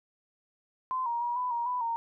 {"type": "tone with pitch steps", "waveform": "sine", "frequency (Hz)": [1029, 941, 957, 997, 943, 993, 924], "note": ["C6", "A#5", "A#5", "B5", "A#5", "B5", "A#5"], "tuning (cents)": [-29, 16, 45, 16, 20, 9, -16], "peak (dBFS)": -28, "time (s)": [0.91, 1.96], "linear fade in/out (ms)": 0, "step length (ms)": 150, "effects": []}